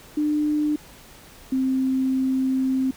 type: tone pair in turn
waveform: sine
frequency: 299.8 / 262.5 Hz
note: D4 / C4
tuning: +36 / +6 cents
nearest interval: major second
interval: 230 cents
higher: first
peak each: -19 dBFS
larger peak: neither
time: 0.17-0.76 / 1.52-2.91 s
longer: second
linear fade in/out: 5 ms
effects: pink hiss -47 dBFS RMS until 2.96 s